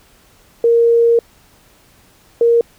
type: tone pair in turn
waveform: sine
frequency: 466.2 / 467.8 Hz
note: A#4 / A#4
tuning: 0 / +6 cents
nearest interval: unison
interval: 6 cents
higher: second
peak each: -8 dBFS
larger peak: neither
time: 0.64-1.19 / 2.41-2.61 s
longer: first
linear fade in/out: 2 ms
effects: pink hiss -50 dBFS RMS until 2.78 s